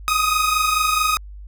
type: tone pair together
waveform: sawtooth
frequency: 1240.4 / 1265 Hz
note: D#6 / D#6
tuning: -6 / +28 cents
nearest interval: unison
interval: 34 cents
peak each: -16 dBFS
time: 0.08-1.17 s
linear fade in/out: 0 ms
effects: added 50 Hz sine -34 dBFS peak until 1.47 s